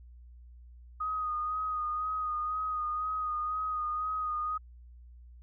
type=tone with vibrato; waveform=sine; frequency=1244.5 Hz; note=D#6; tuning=in tune; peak=-30 dBFS; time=1-4.58 s; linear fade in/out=10 ms; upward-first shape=sine; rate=2 Hz; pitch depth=28 cents each way; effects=added 60 Hz sine -49 dBFS peak until 5.42 s